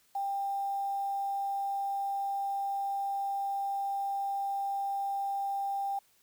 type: tone with quantisation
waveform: sine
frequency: 793 Hz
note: G5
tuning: 20 cents sharp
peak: -30 dBFS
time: 0.15-5.99 s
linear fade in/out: 5 ms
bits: 9
effects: white hiss -67 dBFS RMS until 6.22 s